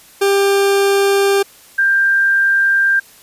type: tone pair in turn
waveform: 40% pulse / sine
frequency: 396.9 / 1587.6 Hz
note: G4 / G6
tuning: +22 / +22 cents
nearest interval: 2 octaves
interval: 2400 cents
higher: second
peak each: -10 dBFS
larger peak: neither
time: 0.21-1.43 / 1.78-3 s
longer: neither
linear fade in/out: 10 ms
effects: white hiss -44 dBFS RMS until 3.22 s + resampled to 32000 Hz